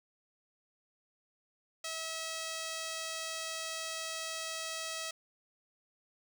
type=tone; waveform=5% pulse; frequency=646 Hz; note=E5; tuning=35 cents flat; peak=-26 dBFS; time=1.84-5.11 s; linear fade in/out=5 ms; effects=none